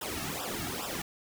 pink noise with flanger, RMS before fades -36 dBFS, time 0.01-1.02 s, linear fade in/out 5 ms, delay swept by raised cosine 0.46 to 2.06 ms, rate 2.4 Hz, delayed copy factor -1, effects none

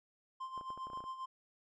triangle tone with tremolo, 1046.5 Hz, C6, in tune, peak -37 dBFS, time 0.4-1.26 s, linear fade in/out 10 ms, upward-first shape sine, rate 7.5 Hz, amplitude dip 65%
clicks, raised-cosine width 1 ms, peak -37 dBFS, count 10, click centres 0.577 / 0.611 / 0.704 / 0.776 / 0.87 / 0.901 / 0.933 / 0.974 / 1.005 / 1.04 s
effects resampled to 22050 Hz

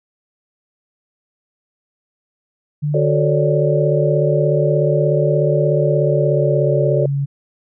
sine tone with pitch glide, 148 to 140.02 Hz, D3 to C#3, +14 to +18 cents, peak -16 dBFS, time 2.82-7.26 s, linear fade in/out 20 ms, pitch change -96 cents, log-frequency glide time 5.76-6.93 s
sine chord, D major seventh, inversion first, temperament just, 367.1 / 440.5 / 550.6 / 587.3 Hz, F#4 / A4 / C#5 / D5, -14 / +2 / -12 / 0 cents, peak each -21 / -20 / -21 / -19 dBFS, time 2.94-7.06 s, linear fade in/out 5 ms
effects none

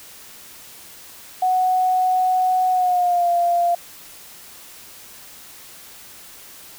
sine tone with pitch glide, 740 to 694.4 Hz, F#5 to F5, 0 to -10 cents, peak -15 dBFS, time 1.42-3.75 s, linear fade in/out 5 ms, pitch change -110 cents, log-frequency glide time 2.71-3.29 s, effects white hiss -42 dBFS RMS until 6.78 s

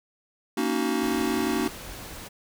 square chord, D# minor seventh, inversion second, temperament just, 233.3 / 280 / 311.1 / 373.4 Hz, A#3 / C#4 / D#4 / F#4, +2 / +18 / 0 / +16 cents, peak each -30 dBFS, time 0.57-1.68 s, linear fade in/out 5 ms
pink noise, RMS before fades -40 dBFS, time 1.02-2.29 s, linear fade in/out 20 ms
effects none

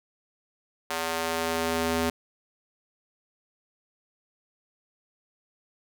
square tone with high-pass filter sweep, 82.3 Hz, E2, 2 cents flat, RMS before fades -28 dBFS, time 0.9-2.1 s, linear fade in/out 5 ms, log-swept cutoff 700 to 240 Hz, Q 0.82, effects none

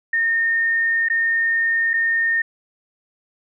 sine tone with dropouts, 1830 Hz, A#6, 32 cents flat, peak -16 dBFS, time 0.13-2.42 s, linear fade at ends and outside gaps 5 ms, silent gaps 1.086-1.099 / 1.934-1.938 s, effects none

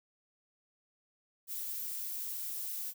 violet noise, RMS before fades -39 dBFS, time 1.47-2.94 s, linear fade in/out 50 ms, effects none

